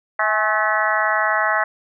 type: harmonic tone with a mistuned harmonic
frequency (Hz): 216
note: A3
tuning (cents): -32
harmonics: 3 / 4 / 5 / 6 / 7 / 8 / 9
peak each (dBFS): -24 / -24 / -24 / -24 / -24 / -24 / -24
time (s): 0.19-1.64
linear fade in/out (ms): 5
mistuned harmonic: 4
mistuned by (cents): -55
effects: none